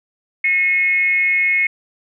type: tone with frequency modulation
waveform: sine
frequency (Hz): 2169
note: C#7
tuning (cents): -38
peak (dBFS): -13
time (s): 0.44-1.67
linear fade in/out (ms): 5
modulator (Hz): 339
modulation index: 0.39
effects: none